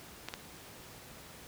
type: clicks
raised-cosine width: 0.2 ms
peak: -20 dBFS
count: 2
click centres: 0.286 / 0.339 s
effects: pink hiss -51 dBFS RMS until 1.47 s + high-pass 60 Hz 12 dB/octave